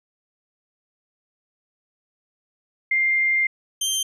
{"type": "tone pair in turn", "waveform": ["sine", "20% pulse"], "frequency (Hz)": [2104, 3147], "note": ["C7", "G7"], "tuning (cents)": [9, 6], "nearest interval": "perfect fifth", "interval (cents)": 697, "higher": "second", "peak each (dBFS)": [-17, -16], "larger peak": "second", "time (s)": [[2.91, 3.47], [3.81, 4.03]], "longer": "first", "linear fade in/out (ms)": 5, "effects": ["resampled to 32000 Hz"]}